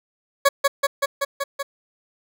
20% pulse tone with echo, 558 Hz, C#5, 11 cents sharp, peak -7 dBFS, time 0.45-0.49 s, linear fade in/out 10 ms, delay 190 ms, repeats 6, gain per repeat -2 dB, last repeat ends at 1.63 s, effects none

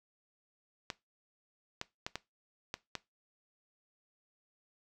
clicks, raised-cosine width 0.2 ms, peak -19 dBFS, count 6, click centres 0.902 / 1.814 / 2.065 / 2.156 / 2.741 / 2.953 s, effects noise-tail reverb RT60 0.2 s tail -19 dB re dry

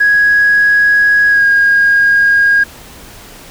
sine tone with pitch glide, 1661.2 to 1629.8 Hz, G#6 to G#6, 0 to -33 cents, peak -5 dBFS, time 0-2.64 s, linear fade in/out 10 ms, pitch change -33 cents, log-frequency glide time 1.29-1.45 s, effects tanh soft clip ceiling -2 dBFS + pink hiss -35 dBFS RMS until 3.5 s

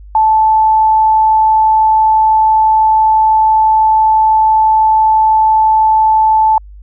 sine tone, 874 Hz, A5, 12 cents flat, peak -6 dBFS, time 0.15-6.58 s, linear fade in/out 2 ms, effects added 50 Hz sine -31 dBFS peak until 6.82 s

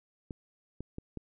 clicks, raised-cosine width 3 ms, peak -26 dBFS, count 4, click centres 0.308 / 0.806 / 0.984 / 1.173 s, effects none

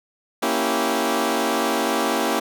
15% pulse chord, A# diminished seventh, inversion none, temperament equal with one note detuned, 233.1 / 277.2 / 329.6 / 389.3 Hz, A#3 / C#4 / E4 / G4, 0 / 0 / 0 / -12 cents, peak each -19 dBFS, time 0.42-2.4 s, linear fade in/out 10 ms, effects none

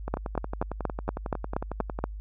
two click trains, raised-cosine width 1 ms, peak -18 / -12 dBFS, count 22 / 9, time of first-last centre 0.08-1.989 / 0.14-2.04 s, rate 11 / 4.21 Hz, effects added 51 Hz sine -35 dBFS peak until 2.2 s

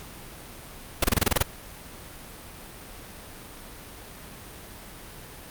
pink noise bursts, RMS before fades -20 dBFS, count 9, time 1.02-1.426 s, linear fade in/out 5 ms, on 22 ms, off 26 ms, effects pink hiss -43 dBFS RMS until 5.5 s + Opus 48 kbps

